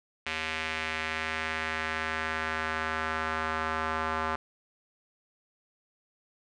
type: tone with band-pass filter sweep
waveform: square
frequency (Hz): 79.4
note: D#2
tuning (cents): +36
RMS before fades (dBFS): -32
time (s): 0.26-4.36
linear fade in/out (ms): 5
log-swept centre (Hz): 2400 to 1200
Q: 1.9
effects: resampled to 22050 Hz